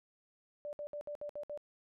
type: tone bursts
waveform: sine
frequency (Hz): 587.3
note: D5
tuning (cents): 0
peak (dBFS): -39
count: 7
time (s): 0.65-1.575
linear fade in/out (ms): 0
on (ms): 79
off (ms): 62
effects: none